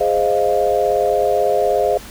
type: chord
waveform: sine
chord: F minor seventh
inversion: first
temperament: equal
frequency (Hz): 415.3 / 523.3 / 622.3 / 698.5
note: Ab4 / C5 / Eb5 / F5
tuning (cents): 0 / 0 / 0 / 0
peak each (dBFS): -19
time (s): 0-1.98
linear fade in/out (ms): 10
effects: added 50 Hz sine -41 dBFS peak until 2.1 s + pink hiss -37 dBFS RMS until 2.1 s